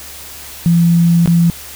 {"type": "tone with dropouts", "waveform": "sine", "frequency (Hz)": 169.7, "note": "F3", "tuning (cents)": -49, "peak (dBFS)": -7, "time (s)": [0.66, 1.5], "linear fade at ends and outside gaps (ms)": 0, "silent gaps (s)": [1.259, 1.275], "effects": ["added 71 Hz sine -41 dBFS peak until 1.75 s", "white hiss -32 dBFS RMS until 1.75 s"]}